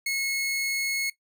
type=tone; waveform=sawtooth; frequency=2179 Hz; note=C#7; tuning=30 cents flat; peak=-22 dBFS; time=0.06-1.1 s; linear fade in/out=5 ms; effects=noise-tail reverb RT60 0.1 s tail -17 dB re dry